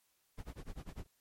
brown noise with tremolo, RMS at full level -42 dBFS, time 0.37-1.07 s, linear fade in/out 20 ms, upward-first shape sine, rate 10 Hz, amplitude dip 100%, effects white hiss -75 dBFS RMS until 1.2 s + MP3 64 kbps

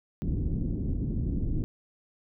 pink low-pass noise, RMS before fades -29 dBFS, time 0.22-1.64 s, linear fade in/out 0 ms, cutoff 290 Hz, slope 24 dB/octave, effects none

